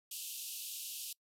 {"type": "band-pass noise", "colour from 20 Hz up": "white", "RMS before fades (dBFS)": -44, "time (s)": [0.11, 1.13], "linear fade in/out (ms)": 5, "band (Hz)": [2600, 15000], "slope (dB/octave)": 96, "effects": ["noise-tail reverb RT60 0.1 s tail -24 dB re dry"]}